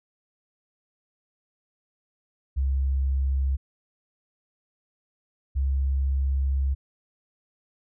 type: tone pair in turn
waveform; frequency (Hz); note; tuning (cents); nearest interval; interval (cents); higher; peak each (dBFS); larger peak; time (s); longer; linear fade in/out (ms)
sine; 67.3 / 67.77; C2 / C#2; +49 / -39; unison; 12; second; -21; neither; 2.56-3.57 / 5.55-6.75; second; 20
effects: none